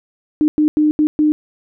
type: tone bursts at uneven times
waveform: sine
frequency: 303.3 Hz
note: D#4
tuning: 44 cents flat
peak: -10 dBFS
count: 5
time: 0.41-0.48 / 0.58-0.68 / 0.77-0.91 / 0.99-1.07 / 1.19-1.32 s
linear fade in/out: 0 ms
effects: none